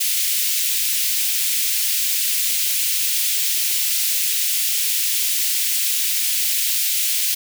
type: high-pass noise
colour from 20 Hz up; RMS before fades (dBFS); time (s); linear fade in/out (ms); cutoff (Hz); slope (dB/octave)
white; -20; 0-7.35; 10; 2300; 24
effects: none